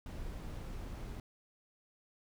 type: noise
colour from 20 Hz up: brown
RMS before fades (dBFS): -43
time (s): 0.06-1.2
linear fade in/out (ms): 2
effects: none